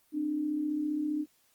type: tone pair together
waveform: sine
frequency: 265.5 / 300.6 Hz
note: C4 / D4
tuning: +25 / +40 cents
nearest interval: major second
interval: 215 cents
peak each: -38 / -29 dBFS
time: 0.12-1.26 s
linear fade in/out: 50 ms
effects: white hiss -68 dBFS RMS until 1.54 s + Opus 24 kbps